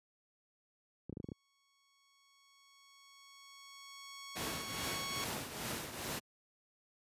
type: clicks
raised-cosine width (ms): 3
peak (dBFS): -29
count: 7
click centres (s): 1.096 / 1.127 / 1.171 / 1.201 / 1.243 / 1.288 / 1.318
type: tone with exponential growth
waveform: 10% pulse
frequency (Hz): 1108.7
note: C#6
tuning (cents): 0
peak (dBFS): -29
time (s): 1.23-5.24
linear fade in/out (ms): 0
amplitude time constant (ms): 870
type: noise with tremolo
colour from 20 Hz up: pink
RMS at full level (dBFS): -38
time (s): 4.35-6.2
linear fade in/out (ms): 20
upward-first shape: triangle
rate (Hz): 2.4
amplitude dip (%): 65
effects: high-pass 100 Hz 12 dB/octave + resampled to 32000 Hz